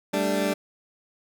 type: chord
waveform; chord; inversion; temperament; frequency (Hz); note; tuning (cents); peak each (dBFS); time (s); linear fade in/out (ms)
20% pulse; G suspended second; none; equal; 196 / 220 / 293.7; G3 / A3 / D4; 0 / 0 / 0; -22 / -25 / -22; 0.13-0.54; 10
effects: none